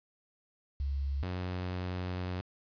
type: tone pair in turn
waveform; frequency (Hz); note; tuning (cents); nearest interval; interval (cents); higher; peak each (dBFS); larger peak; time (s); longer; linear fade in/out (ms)
sine / sawtooth; 69.3 / 90.89; C#2 / F#2; 0 / -30; perfect fourth; 470; second; -30 / -30; neither; 0.8-1.23 / 1.23-2.41; second; 0
effects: resampled to 11025 Hz + 10-bit